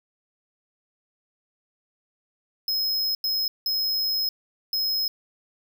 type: tone bursts at uneven times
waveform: square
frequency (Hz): 5130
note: E8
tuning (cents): -48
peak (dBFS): -23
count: 4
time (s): 2.68-3.15 / 3.24-3.48 / 3.66-4.29 / 4.73-5.08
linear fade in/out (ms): 2
effects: 9-bit